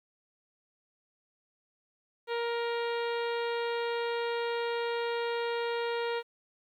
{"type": "harmonic tone", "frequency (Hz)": 469.4, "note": "A#4", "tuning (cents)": 12, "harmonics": [1, 2, 3, 4, 5, 6, 7, 8, 9], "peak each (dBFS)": [-31, -37, -41, -43, -45, -47, -48, -49, -50], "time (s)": [2.27, 6.23], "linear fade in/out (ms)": 50, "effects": ["11-bit"]}